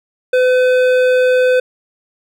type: tone with hard clipping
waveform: triangle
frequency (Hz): 506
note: B4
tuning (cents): +42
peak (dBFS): -11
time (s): 0.33-1.6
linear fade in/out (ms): 5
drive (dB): 15
effects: none